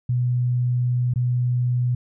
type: tone with dropouts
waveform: sine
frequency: 123.47 Hz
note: B2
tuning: in tune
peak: -18 dBFS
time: 0.09-1.95 s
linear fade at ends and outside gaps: 5 ms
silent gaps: 1.138-1.158 s
effects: none